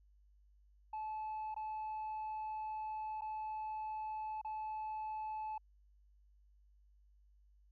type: tone with dropouts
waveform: sine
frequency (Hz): 865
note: A5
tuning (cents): -30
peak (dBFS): -37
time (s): 0.93-5.58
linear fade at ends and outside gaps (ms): 5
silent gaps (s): 1.544-1.563 / 3.21-3.218 / 4.415-4.447
effects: tanh soft clip ceiling -38 dBFS + added 50 Hz sine -64 dBFS peak until 7.71 s